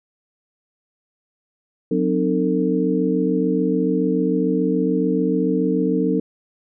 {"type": "tone cluster", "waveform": "sine", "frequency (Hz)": [182.7, 257.7, 304.6, 451.4], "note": ["F#3", "C4", "D#4", "A4"], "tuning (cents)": [-22, -26, -37, 44], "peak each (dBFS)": -22, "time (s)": [1.91, 6.2], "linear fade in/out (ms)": 5, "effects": []}